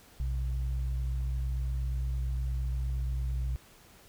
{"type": "tone pair together", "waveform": "sine", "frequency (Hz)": [61.74, 130.37], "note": ["B1", "C3"], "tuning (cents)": [0, -6], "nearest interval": "octave + minor second", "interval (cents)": 1294, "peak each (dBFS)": [-29, -38], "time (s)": [0.2, 3.56], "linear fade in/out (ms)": 0, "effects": ["pink hiss -57 dBFS RMS until 4.08 s"]}